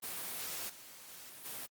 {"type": "noise with level steps", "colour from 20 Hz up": "white", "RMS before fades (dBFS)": [-41, -53, -51, -43], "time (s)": [0.02, 1.67], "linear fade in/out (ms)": 20, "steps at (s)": [0.68, 1.07, 1.44], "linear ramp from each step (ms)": 20, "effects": ["high-pass 100 Hz 12 dB/octave", "Opus 32 kbps"]}